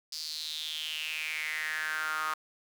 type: tone with high-pass filter sweep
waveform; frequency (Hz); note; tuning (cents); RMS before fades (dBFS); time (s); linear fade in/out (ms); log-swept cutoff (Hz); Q
sawtooth; 155.56; D#3; 0; -35; 0.12-2.34; 5; 4900 to 1200; 6.6
effects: 9-bit